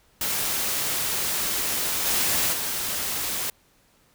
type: noise with level steps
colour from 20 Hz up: white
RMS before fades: -26 / -23 / -28 dBFS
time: 0.21-3.5 s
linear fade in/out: 2 ms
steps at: 2.05 / 2.52 s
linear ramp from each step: 20 ms
effects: pink hiss -61 dBFS RMS until 4.14 s